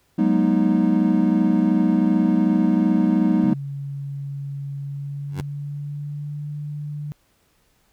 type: chord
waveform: triangle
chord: G# minor seventh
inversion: third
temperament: equal with one note detuned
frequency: 185 / 207.7 / 240.9 / 311.1 Hz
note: F#3 / G#3 / B3 / D#4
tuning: 0 / 0 / -43 / 0 cents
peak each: -19 dBFS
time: 0.18-3.54 s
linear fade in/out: 10 ms
type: tone with pitch glide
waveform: sine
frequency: 140 to 147.56 Hz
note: C#3 to D3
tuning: +18 to +9 cents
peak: -27 dBFS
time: 3.44-7.12 s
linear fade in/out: 0 ms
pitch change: +91 cents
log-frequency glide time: 4.77-6.5 s
type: tone with exponential growth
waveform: 15% pulse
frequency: 92.5 Hz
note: F#2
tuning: in tune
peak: -18 dBFS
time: 5.29-5.41 s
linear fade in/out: 5 ms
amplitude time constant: 26 ms
effects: pink hiss -63 dBFS RMS until 7.92 s